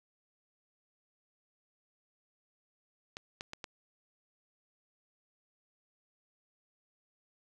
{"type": "clicks", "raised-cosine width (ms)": 0.2, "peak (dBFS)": [-24, -22, -24, -23], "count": 4, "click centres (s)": [3.169, 3.409, 3.534, 3.642], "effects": []}